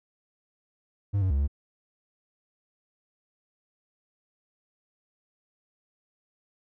triangle tone with pitch steps, 100.5 / 94.1 / 69.4 / 70.8 Hz, G2 / F#2 / C#2 / C#2, +44 / +30 / +3 / +37 cents, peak -20 dBFS, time 1.13-1.478 s, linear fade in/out 20 ms, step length 87 ms, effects none

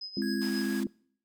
sine tone with tremolo, 5050 Hz, D#8, 25 cents sharp, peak -36 dBFS, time 0.01-0.63 s, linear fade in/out 5 ms, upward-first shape sine, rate 7.5 Hz, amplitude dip 70%
sine chord, Ab augmented, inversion none, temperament equal with one note detuned, 207.7 / 261.6 / 337.3 Hz, Ab3 / C4 / E4, 0 / 0 / +40 cents, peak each -31 / -32 / -34 dBFS, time 0.17-0.87 s, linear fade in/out 2 ms
square tone, 1654 Hz, G#6, 8 cents flat, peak -40 dBFS, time 0.22-0.8 s, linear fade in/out 0 ms
pink band-pass noise, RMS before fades -46 dBFS, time 0.41-0.84 s, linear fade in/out 10 ms, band 790 to 16000 Hz, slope 12 dB/octave
effects noise-tail reverb RT60 0.6 s tail -24 dB re dry

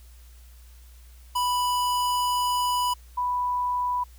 square / sine tone pair in turn, 987.8 / 987.8 Hz, B5 / B5, 0 / 0 cents, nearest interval unison, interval 0 cents, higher neither, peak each -23 dBFS, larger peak neither, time 1.35-2.94 / 3.17-4.04 s, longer first, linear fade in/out 10 ms, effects added 60 Hz sine -46 dBFS peak until 4.18 s + white hiss -58 dBFS RMS until 4.18 s

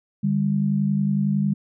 sine tone pair together, 148.9 / 199.85 Hz, D3 / G3, +24 / +34 cents, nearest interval perfect fourth, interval 510 cents, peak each -23 / -20 dBFS, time 0.23-1.54 s, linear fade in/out 10 ms, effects none

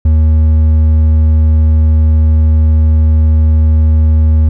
triangle tone with hard clipping, 78.2 Hz, D#2, 9 cents sharp, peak -6 dBFS, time 0.05-4.49 s, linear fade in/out 5 ms, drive 7 dB, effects none

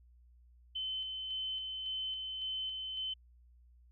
sine tone with tremolo, 3060 Hz, G7, 42 cents flat, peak -35 dBFS, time 0.75-3.14 s, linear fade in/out 10 ms, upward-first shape square, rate 1.8 Hz, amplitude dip 30%, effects added 60 Hz sine -59 dBFS peak until 3.91 s

